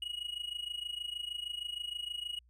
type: tone with amplitude modulation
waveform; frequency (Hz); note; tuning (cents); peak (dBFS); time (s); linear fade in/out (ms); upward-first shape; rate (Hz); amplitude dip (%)
triangle; 2900; F#7; -35; -32; 0.02-2.39; 2; sine; 26.4; 85
effects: added 60 Hz sine -62 dBFS peak until 2.49 s